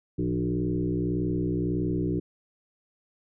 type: tone with frequency modulation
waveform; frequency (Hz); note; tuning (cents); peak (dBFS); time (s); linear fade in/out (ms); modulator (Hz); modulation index
sine; 234.2; A#3; +8; -24; 0.18-2.2; 10; 61.7; 2.4
effects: none